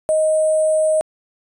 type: tone with sample-and-hold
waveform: sine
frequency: 626 Hz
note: D#5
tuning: 10 cents sharp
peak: -13 dBFS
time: 0.09-1.01 s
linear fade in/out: 0 ms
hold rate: 8820 Hz
effects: resampled to 32000 Hz